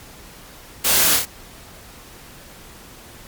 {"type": "noise with echo", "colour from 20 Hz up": "white", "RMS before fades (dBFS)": -18, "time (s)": [0.84, 1.17], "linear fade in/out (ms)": 10, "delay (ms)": 28, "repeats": 3, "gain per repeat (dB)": -3, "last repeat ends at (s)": 1.254, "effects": ["pink hiss -42 dBFS RMS until 3.27 s", "MP3 96 kbps"]}